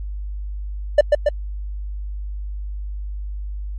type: tone with echo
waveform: triangle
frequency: 590 Hz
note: D5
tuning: 8 cents sharp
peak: -4 dBFS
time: 0.98-1.01 s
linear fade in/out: 5 ms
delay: 140 ms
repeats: 2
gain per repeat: -3 dB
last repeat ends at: 1.29 s
effects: added 50 Hz sine -25 dBFS peak until 3.78 s + MP3 48 kbps